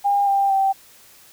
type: tone with pitch steps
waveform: sine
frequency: 806 / 791.7 / 777.6 Hz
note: G5 / G5 / G5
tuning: +48 / +17 / -14 cents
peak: -15 dBFS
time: 0.04-0.73 s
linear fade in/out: 20 ms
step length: 230 ms
effects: white hiss -49 dBFS RMS until 1.32 s